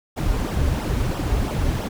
brown noise with flanger, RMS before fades -22 dBFS, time 0.16-1.89 s, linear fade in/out 20 ms, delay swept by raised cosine 0.44 to 6.14 ms, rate 3 Hz, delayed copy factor -0.7, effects none

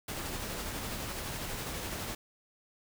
pink noise with tremolo, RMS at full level -37 dBFS, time 0.08-2.15 s, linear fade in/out 5 ms, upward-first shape sine, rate 12 Hz, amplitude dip 25%, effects none

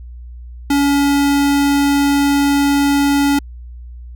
square tone, 282.9 Hz, C#4, 35 cents sharp, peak -12 dBFS, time 0.7-3.39 s, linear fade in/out 5 ms, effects added 60 Hz sine -30 dBFS peak until 4.15 s

